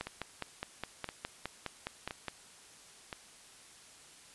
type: two click trains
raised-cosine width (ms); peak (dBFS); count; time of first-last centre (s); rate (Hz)
0.3; -20 / -23; 12 / 4; 0.01-2.283 / 0.07-3.128; 4.84 / 0.981
effects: white hiss -56 dBFS RMS until 4.34 s + resampled to 24000 Hz